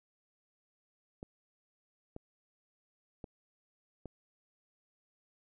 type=clicks; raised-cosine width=2 ms; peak=-30 dBFS; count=4; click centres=1.229 / 2.164 / 3.242 / 4.057 s; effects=none